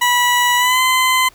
20% pulse tone with pitch glide, 977 to 1026.8 Hz, B5 to C6, -19 to -33 cents, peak -7 dBFS, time 0.01-1.29 s, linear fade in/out 10 ms, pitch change +86 cents, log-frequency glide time 0.57-0.8 s, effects pink hiss -48 dBFS RMS until 1.34 s

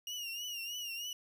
30% pulse tone with vibrato, 2847 Hz, F7, 33 cents sharp, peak -36 dBFS, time 0.07-1.13 s, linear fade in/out 2 ms, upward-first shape triangle, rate 3.2 Hz, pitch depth 91 cents each way, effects none

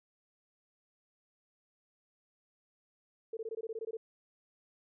sine tone bursts, 447.4 Hz, A4, 29 cents sharp, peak -36 dBFS, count 11, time 3.33-3.97 s, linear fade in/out 5 ms, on 40 ms, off 20 ms, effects none

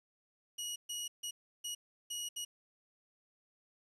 20% pulse tone bursts at uneven times, 2905 Hz, F#7, 32 cents flat, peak -33 dBFS, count 6, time 0.58-0.76 / 0.89-1.08 / 1.23-1.31 / 1.64-1.75 / 2.1-2.29 / 2.36-2.45 s, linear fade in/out 10 ms, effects resampled to 32000 Hz + 11-bit

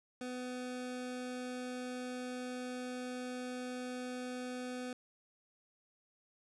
25% pulse tone, 250.6 Hz, B3, 25 cents sharp, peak -36 dBFS, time 0.21-4.93 s, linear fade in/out 2 ms, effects resampled to 24000 Hz

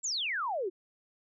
sine exponential sweep, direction down, 7740 to 340 Hz, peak -30 dBFS, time 0.03-0.7 s, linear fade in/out 20 ms, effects none

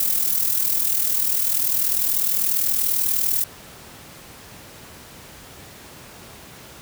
violet noise with amplitude modulation, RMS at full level -18 dBFS, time 0-3.44 s, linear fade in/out 5 ms, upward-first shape sine, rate 40.2 Hz, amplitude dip 60%, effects pink hiss -42 dBFS RMS until 6.81 s + high-pass 60 Hz 12 dB/octave

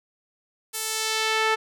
sawtooth tone with band-pass filter sweep, 440 Hz, A4, in tune, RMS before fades -25 dBFS, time 0.73-1.56 s, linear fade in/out 20 ms, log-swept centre 12000 to 1600 Hz, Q 0.81, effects none

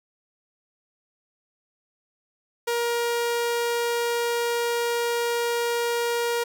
sawtooth tone, 472.5 Hz, A#4, 23 cents sharp, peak -19 dBFS, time 2.67-6.44 s, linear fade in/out 10 ms, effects none

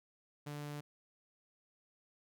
sawtooth tone, 146.83 Hz, D3, in tune, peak -38 dBFS, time 0.46-0.81 s, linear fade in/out 10 ms, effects none

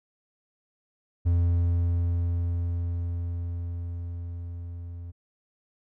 triangle tone with level ramp, 86.2 Hz, F2, 22 cents flat, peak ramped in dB -17 to -34 dBFS, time 1.25-5.12 s, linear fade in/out 20 ms, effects none

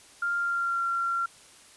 sine tone with pitch glide, 1396.9 to 1372.9 Hz, F6 to F6, 0 to -30 cents, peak -25 dBFS, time 0.22-1.26 s, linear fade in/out 5 ms, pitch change -30 cents, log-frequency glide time 0.37-0.82 s, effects white hiss -53 dBFS RMS until 1.76 s + resampled to 24000 Hz

